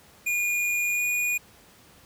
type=tone with pitch glide; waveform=square; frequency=2434 to 2451 Hz; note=D#7 to D#7; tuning=-39 to -27 cents; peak=-24 dBFS; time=0.26-1.38 s; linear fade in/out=10 ms; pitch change=+12 cents; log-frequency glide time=0.94-1.03 s; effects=pink hiss -54 dBFS RMS until 2.05 s + high-pass 60 Hz 12 dB/octave